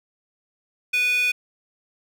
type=tone with high-pass filter; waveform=square; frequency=493.9 Hz; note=B4; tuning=in tune; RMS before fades=-21 dBFS; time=0.93-1.32 s; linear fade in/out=10 ms; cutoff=2400 Hz; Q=7.9; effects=none